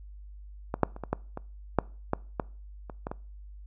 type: clicks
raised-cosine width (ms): 1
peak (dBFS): -15 / -6 / -28 / -20 / -12 / -21 / -7 / -11 / -13 / -25 / -19 / -20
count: 12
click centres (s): 0.741 / 0.833 / 0.964 / 1.037 / 1.13 / 1.374 / 1.787 / 2.134 / 2.398 / 2.898 / 3.069 / 3.115
effects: noise-tail reverb RT60 0.4 s tail -23 dB re dry + added 50 Hz sine -43 dBFS peak until 3.66 s